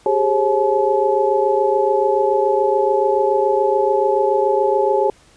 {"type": "tone cluster", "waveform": "sine", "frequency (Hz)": [391.4, 418.4, 539, 858], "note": ["G4", "G#4", "C#5", "A5"], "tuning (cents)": [-3, 13, -49, -44], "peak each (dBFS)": -19, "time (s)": [0.06, 5.1], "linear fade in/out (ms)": 2, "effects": ["pink hiss -51 dBFS RMS until 5.36 s", "resampled to 22050 Hz"]}